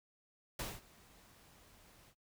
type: noise with ADSR envelope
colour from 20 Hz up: pink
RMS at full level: -40 dBFS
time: 0.59-2.15 s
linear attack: 4 ms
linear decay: 210 ms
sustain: -23 dB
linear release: 64 ms
effects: noise-tail reverb RT60 0.1 s tail -20 dB re dry